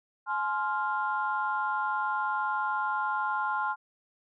sine chord, F minor, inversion first, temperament equal with one note detuned, 848.1 / 1046.5 / 1396.9 Hz, Ab5 / C6 / F6, +36 / 0 / 0 cents, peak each -31 dBFS, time 0.26-3.76 s, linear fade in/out 50 ms, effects tanh soft clip ceiling -17 dBFS

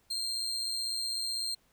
35% pulse tone with amplitude modulation, 4186 Hz, C8, in tune, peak -28 dBFS, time 0.1-1.55 s, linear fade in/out 10 ms, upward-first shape sine, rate 116 Hz, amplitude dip 50%, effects pink hiss -69 dBFS RMS until 1.72 s

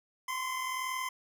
25% pulse tone pair together, 1028.2 / 1069 Hz, C6 / C6, -31 / +37 cents, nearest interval minor second, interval 68 cents, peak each -30 / -37 dBFS, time 0.28-1.09 s, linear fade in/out 5 ms, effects none

